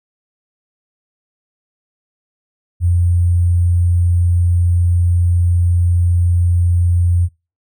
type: tone with sample-and-hold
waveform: sine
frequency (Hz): 87.31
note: F2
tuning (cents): 0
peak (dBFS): -10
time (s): 2.8-7.29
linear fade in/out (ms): 50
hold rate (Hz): 8820
effects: noise-tail reverb RT60 0.3 s tail -25 dB re dry